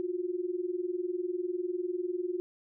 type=tone pair together; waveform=sine; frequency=349.2 / 369.2 Hz; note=F4 / F#4; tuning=0 / -4 cents; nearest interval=minor second; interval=96 cents; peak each=-33 / -34 dBFS; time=0-2.4 s; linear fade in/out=0 ms; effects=none